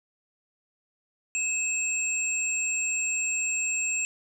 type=tone pair together; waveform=sine; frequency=2614 / 7512 Hz; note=E7 / A#8; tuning=-15 / +12 cents; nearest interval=octave + tritone; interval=1827 cents; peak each=-28 dBFS; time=1.35-4.05 s; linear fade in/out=0 ms; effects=none